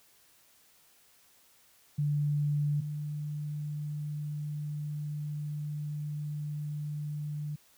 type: tone pair in turn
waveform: sine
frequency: 146.7 / 148.75 Hz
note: D3 / D3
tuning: -2 / +22 cents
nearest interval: unison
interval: 24 cents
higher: second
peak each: -26 / -33 dBFS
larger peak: first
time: 1.98-2.81 / 2.81-7.56 s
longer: second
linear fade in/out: 10 ms
effects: white hiss -63 dBFS RMS until 7.77 s